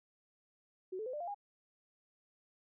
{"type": "tone with pitch steps", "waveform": "sine", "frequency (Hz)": [372.8, 435.7, 509.3, 595.2, 695.7, 813.1], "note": ["F#4", "A4", "C5", "D5", "F5", "G#5"], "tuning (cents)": [13, -17, -47, 23, -7, -37], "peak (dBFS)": -38, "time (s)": [0.92, 1.346], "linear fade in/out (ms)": 10, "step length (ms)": 71, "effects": []}